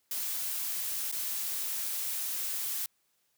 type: noise with dropouts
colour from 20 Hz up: blue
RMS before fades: -34 dBFS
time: 0.11-2.86 s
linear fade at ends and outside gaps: 2 ms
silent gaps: 1.115-1.124 s
effects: white hiss -74 dBFS RMS until 3.37 s + high-pass 60 Hz 12 dB/octave